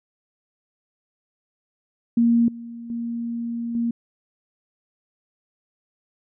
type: tone with level steps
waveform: sine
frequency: 234 Hz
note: A#3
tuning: 7 cents sharp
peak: -14 / -33 / -25 / -20 dBFS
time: 2.17-3.91 s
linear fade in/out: 5 ms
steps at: 2.48 / 2.9 / 3.75 s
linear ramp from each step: 2 ms
effects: none